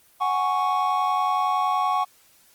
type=chord; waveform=triangle; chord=F# suspended second; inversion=none; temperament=equal; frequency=740 / 830.6 / 1108.7 Hz; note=F#5 / G#5 / C#6; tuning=0 / 0 / 0 cents; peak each=-23 / -25 / -21 dBFS; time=0.2-2.05 s; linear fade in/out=20 ms; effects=white hiss -57 dBFS RMS until 2.54 s + Opus 24 kbps